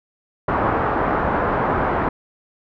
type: low-pass noise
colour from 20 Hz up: white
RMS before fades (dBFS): -20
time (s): 0.48-2.09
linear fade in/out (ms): 5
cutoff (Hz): 1300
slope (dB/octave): 24
effects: none